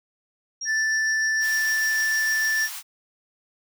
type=tone with tremolo; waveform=sine; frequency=5620 Hz; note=F8; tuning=10 cents sharp; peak=-27 dBFS; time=0.61-2.7 s; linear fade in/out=5 ms; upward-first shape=triangle; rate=6.6 Hz; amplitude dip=70%
type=tone; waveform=triangle; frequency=1760 Hz; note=A6; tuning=in tune; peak=-19 dBFS; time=0.65-2.69 s; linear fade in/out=50 ms
type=high-pass noise; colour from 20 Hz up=white; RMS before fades=-35 dBFS; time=1.4-2.83 s; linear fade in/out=50 ms; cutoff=770 Hz; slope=48 dB/octave
effects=none